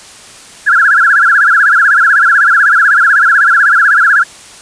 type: tone with vibrato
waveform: sine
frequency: 1512 Hz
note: F#6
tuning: 37 cents sharp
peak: -4 dBFS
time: 0.66-4.24 s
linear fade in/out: 20 ms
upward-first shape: sine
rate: 16 Hz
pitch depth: 210 cents each way
effects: white hiss -34 dBFS RMS until 4.61 s + resampled to 22050 Hz